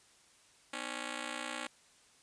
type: ring-modulated tone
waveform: 5% pulse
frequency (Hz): 277.2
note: C#4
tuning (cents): 0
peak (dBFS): -24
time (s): 0.73-1.67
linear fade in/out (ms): 5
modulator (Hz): 29.7
effects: white hiss -64 dBFS RMS until 2.22 s + resampled to 22050 Hz